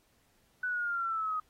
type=exponential sweep; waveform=sine; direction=down; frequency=1500 to 1248 Hz; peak=-30 dBFS; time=0.63-1.4 s; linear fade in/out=5 ms; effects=pink hiss -70 dBFS RMS until 1.49 s + AAC 48 kbps